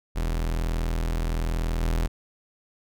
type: tone with level steps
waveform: 40% pulse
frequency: 41.08 Hz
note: E1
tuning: 5 cents flat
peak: -23 / -21 dBFS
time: 0.15-2.08 s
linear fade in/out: 20 ms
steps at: 1.81 s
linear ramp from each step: 10 ms
effects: none